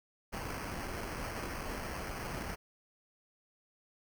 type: noise with sample-and-hold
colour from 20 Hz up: pink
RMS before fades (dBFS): -40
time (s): 0.32-2.56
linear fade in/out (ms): 20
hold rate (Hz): 3675
effects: none